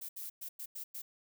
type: noise bursts at uneven times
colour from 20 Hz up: violet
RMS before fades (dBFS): -43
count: 6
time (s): 0.01-0.09 / 0.16-0.3 / 0.41-0.49 / 0.59-0.66 / 0.75-0.84 / 0.94-1.02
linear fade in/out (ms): 10
effects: none